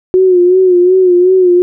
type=tone with vibrato; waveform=sine; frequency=364.5 Hz; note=F#4; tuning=26 cents flat; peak=-4 dBFS; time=0.14-1.62 s; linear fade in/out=0 ms; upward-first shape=sine; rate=2.7 Hz; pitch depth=58 cents each way; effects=none

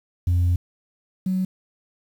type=tone pair in turn; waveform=sine; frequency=88.1 / 186.68 Hz; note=F2 / F#3; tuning=+16 / +16 cents; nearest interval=octave + minor second; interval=1300 cents; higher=second; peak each=-14 / -19 dBFS; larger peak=first; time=0.27-0.56 / 1.26-1.45 s; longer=first; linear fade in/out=5 ms; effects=tanh soft clip ceiling -15 dBFS + 8-bit

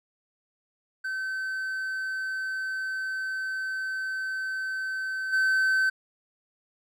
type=tone with level steps; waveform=triangle; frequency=1536 Hz; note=G6; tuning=36 cents flat; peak=-27 / -19 dBFS; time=1.04-5.9 s; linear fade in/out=10 ms; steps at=5.32 s; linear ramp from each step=20 ms; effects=none

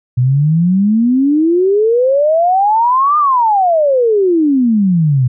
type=exponential two-way sweep; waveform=sine; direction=up then down; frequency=120.9 to 1224 to 120.9 Hz; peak=-8 dBFS; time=0.17-5.28 s; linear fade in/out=10 ms; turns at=3.18 s; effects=none

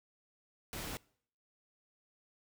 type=noise; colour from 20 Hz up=pink; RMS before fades=-42 dBFS; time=0.73-0.97 s; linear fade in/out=0 ms; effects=noise-tail reverb RT60 0.6 s tail -24 dB re dry

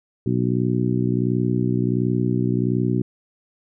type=harmonic tone; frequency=61.4 Hz; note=B1; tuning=9 cents flat; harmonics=2 / 3 / 4 / 5 / 6; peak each=-22 / -24 / -25 / -26 / -27 dBFS; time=0.26-3.02 s; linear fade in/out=5 ms; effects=none

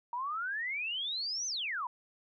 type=exponential two-way sweep; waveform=sine; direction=up then down; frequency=932.3 to 6250 to 932.3 Hz; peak=-33 dBFS; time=0.13-1.87 s; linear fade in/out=2 ms; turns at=1.47 s; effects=none

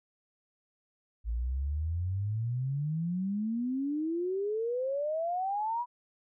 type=exponential sweep; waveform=sine; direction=up; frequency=54.2 to 987.8 Hz; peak=-29 dBFS; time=1.24-5.86 s; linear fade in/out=50 ms; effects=none

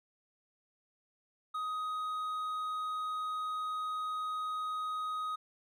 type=tone with hard clipping; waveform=triangle; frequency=1254 Hz; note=D#6; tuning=13 cents sharp; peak=-35 dBFS; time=1.54-5.36 s; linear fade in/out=10 ms; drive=7 dB; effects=none

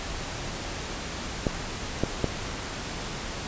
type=clicks; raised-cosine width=2 ms; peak=-9 dBFS; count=3; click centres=1.468 / 2.036 / 2.243 s; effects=pink hiss -34 dBFS RMS until 3.47 s + resampled to 16000 Hz

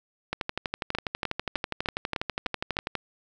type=two click trains; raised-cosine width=0.3 ms; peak=-12 / -12 dBFS; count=33 / 7; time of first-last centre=0.33-2.953 / 0.95-2.768 s; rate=12.2 / 3.3 Hz; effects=none

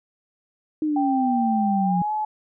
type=exponential sweep; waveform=sine; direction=down; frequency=312.6 to 174.61 Hz; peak=-20 dBFS; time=0.82-2.02 s; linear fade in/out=2 ms
type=tone with pitch glide; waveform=sine; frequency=784 to 855 Hz; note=G5 to A5; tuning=0 to -50 cents; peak=-22 dBFS; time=0.96-2.25 s; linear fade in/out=5 ms; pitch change=+150 cents; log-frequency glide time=1.83-2.12 s
effects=none

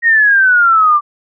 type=exponential sweep; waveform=sine; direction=down; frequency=1885 to 1167 Hz; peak=-6 dBFS; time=0.02-1.01 s; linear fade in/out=50 ms; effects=none

